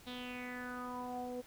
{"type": "tone with low-pass filter sweep", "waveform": "sawtooth", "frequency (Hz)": 248.3, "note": "B3", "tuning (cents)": 9, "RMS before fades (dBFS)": -43, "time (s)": [0.06, 1.42], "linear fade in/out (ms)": 20, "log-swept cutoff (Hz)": [3800, 530], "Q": 5.7, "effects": ["pink hiss -59 dBFS RMS until 1.46 s"]}